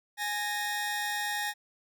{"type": "tone pair together", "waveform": "sawtooth", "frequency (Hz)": [830.6, 1851.2], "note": ["G#5", "A#6"], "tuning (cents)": [0, -13], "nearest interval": "octave + major second", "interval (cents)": 1387, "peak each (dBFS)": [-30, -29], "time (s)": [0.17, 1.54], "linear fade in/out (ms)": 50, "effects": []}